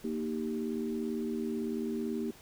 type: chord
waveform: sine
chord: Eb major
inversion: second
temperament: equal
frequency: 233.1 / 311.1 / 392 Hz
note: Bb3 / Eb4 / G4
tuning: 0 / 0 / 0 cents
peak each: -34 / -38 / -37 dBFS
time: 0.04-2.31 s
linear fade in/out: 5 ms
effects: pink hiss -55 dBFS RMS until 2.41 s